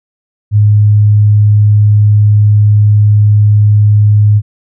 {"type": "tone", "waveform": "sine", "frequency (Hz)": 104.7, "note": "G#2", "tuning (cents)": 15, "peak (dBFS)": -3, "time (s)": [0.51, 4.42], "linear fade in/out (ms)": 50, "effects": []}